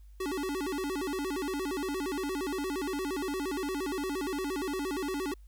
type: tone with vibrato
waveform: square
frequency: 328.6 Hz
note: E4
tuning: 5 cents flat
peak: -32 dBFS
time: 0.2-5.34 s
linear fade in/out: 5 ms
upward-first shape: square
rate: 8.6 Hz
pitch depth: 240 cents each way
effects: added 50 Hz sine -49 dBFS peak until 5.47 s + white hiss -73 dBFS RMS until 5.47 s